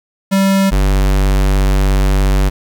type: tone pair in turn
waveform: square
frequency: 194.3 / 48.44 Hz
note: G3 / G1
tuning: -15 / -20 cents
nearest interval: 2 octaves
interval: 2405 cents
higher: first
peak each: -10 dBFS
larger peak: neither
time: 0.31-0.71 / 0.71-2.5 s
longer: second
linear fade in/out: 20 ms
effects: 7-bit